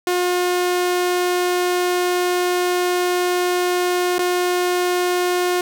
sawtooth tone with dropouts, 358.1 Hz, F4, 43 cents sharp, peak -13 dBFS, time 0.07-5.61 s, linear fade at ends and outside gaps 2 ms, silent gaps 4.183-4.191 s, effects none

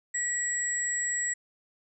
sine tone pair together, 1932 / 7728 Hz, B6 / B8, -39 / -39 cents, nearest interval 2 octaves, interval 2400 cents, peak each -31 / -29 dBFS, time 0.14-1.34 s, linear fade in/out 10 ms, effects none

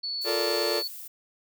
sine tone, 4435 Hz, C#8, in tune, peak -29 dBFS, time 0.03-0.88 s, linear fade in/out 10 ms
violet noise, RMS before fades -41 dBFS, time 0.21-1.08 s, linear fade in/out 10 ms
40% pulse chord, Bb major seventh, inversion second, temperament just, 349.6 / 437 / 466.2 / 582.7 Hz, F4 / A4 / Bb4 / D5, +2 / -12 / 0 / -14 cents, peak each -31 / -29 / -33 / -30 dBFS, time 0.24-0.83 s, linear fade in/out 50 ms
effects none

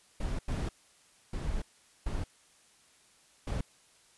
brown noise bursts at uneven times, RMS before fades -33 dBFS, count 5, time 0.2-0.39 / 0.48-0.69 / 1.33-1.62 / 2.06-2.24 / 3.47-3.61 s, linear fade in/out 5 ms, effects white hiss -63 dBFS RMS until 4.17 s + resampled to 24000 Hz

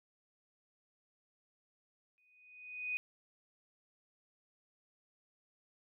sine tone with exponential growth, 2489 Hz, D#7, in tune, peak -32 dBFS, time 2.18-2.97 s, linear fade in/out 0 ms, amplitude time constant 170 ms, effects none

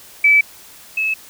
sine tone pair in turn, 2304 / 2595 Hz, D7 / E7, -34 / -28 cents, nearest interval major second, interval 206 cents, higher second, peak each -8 / -16 dBFS, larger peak first, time 0.24-0.41 / 0.97-1.14 s, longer neither, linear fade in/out 5 ms, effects white hiss -42 dBFS RMS until 1.29 s

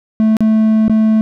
triangle tone with dropouts, 218.8 Hz, A3, 9 cents flat, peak -6 dBFS, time 0.2-1.21 s, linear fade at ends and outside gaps 0 ms, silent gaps 0.368-0.406 / 0.881-0.897 s, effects none

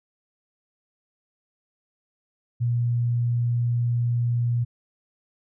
sine tone, 119.6 Hz, A#2, 45 cents sharp, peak -20 dBFS, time 2.6-4.65 s, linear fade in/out 20 ms, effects none

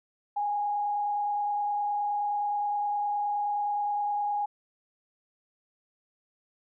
sine tone with frequency modulation, 824 Hz, G#5, 14 cents flat, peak -26 dBFS, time 0.36-4.46 s, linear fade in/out 10 ms, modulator 29.6 Hz, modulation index 0.46, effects none

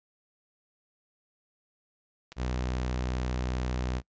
clicks, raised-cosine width 0.2 ms, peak -26 / -30 dBFS, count 2, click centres 2.32 / 2.326 s
sawtooth tone, 62.5 Hz, B1, 21 cents sharp, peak -25 dBFS, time 2.36-4.02 s, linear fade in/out 50 ms
effects noise-tail reverb RT60 0.1 s tail -24 dB re dry + resampled to 16000 Hz

